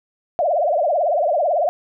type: tone with vibrato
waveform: sine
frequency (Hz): 642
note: E5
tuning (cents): -46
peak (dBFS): -15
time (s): 0.39-1.69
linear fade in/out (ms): 0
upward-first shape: triangle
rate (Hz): 18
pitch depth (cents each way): 250
effects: none